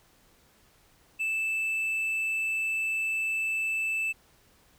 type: tone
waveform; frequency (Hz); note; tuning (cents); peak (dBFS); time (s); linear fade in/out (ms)
triangle; 2637; E7; 0; -25; 1.19-4.13; 20
effects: pink hiss -62 dBFS RMS until 4.78 s